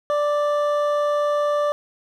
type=tone pair together; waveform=triangle; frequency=587.4 / 1174.7 Hz; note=D5 / D6; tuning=0 / 0 cents; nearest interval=octave; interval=1200 cents; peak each=-17 / -23 dBFS; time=0.1-1.72 s; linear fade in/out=0 ms; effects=none